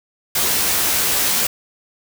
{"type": "noise with comb filter", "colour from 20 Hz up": "white", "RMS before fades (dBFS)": -18, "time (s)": [0.35, 1.47], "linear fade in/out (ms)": 5, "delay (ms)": 14, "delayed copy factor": 0.75, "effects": []}